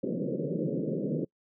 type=band-pass noise; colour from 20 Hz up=pink; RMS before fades=-31 dBFS; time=0.03-1.25 s; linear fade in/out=10 ms; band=140 to 560 Hz; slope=96 dB/octave; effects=noise-tail reverb RT60 0.1 s tail -25 dB re dry

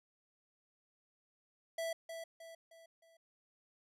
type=tone with echo; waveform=square; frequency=659.3 Hz; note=E5; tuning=in tune; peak=-37 dBFS; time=1.78-1.93 s; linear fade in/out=5 ms; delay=310 ms; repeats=4; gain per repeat=-7 dB; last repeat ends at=3.17 s; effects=resampled to 32000 Hz

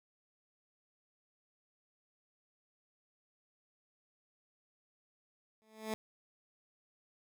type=tone with exponential growth; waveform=15% pulse; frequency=218.5 Hz; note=A3; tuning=12 cents flat; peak=-27 dBFS; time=5.62-5.94 s; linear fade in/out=0 ms; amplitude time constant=69 ms; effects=none

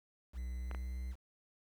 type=tone with pitch glide; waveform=triangle; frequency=61.74 to 63 Hz; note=B1 to B1; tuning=0 to +35 cents; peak=-36 dBFS; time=0.33-1.16 s; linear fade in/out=50 ms; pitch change=+35 cents; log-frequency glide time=0.55-1 s
type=clicks; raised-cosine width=0.5 ms; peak=-30 dBFS; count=2; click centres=0.713 / 0.748 s
effects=10-bit

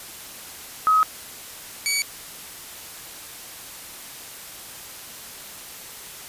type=tone pair in turn; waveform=sine / 15% pulse; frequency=1271 / 2265 Hz; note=D#6 / C#7; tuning=+36 / +37 cents; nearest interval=minor seventh; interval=1001 cents; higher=second; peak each=-14 dBFS; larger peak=neither; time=0.87-1.03 / 1.86-2.02 s; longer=neither; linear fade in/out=0 ms; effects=white hiss -39 dBFS RMS until 6.28 s + resampled to 32000 Hz

